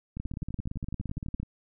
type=two click trains; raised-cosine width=5 ms; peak=-24 / -22 dBFS; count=16 / 22; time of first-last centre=0.17-1.431 / 0.2-1.4 s; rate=11.9 / 17.5 Hz; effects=none